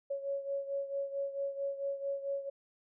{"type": "beating tone pair", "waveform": "sine", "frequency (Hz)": [554.4, 558.9], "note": ["C#5", "C#5"], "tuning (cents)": [0, 14], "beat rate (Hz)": 4.5, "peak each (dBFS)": [-35, -40], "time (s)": [0.1, 2.5], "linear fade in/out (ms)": 10, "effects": []}